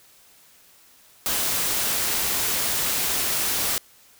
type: noise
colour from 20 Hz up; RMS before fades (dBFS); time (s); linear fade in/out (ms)
white; -24; 1.26-3.78; 0
effects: white hiss -54 dBFS RMS until 4.19 s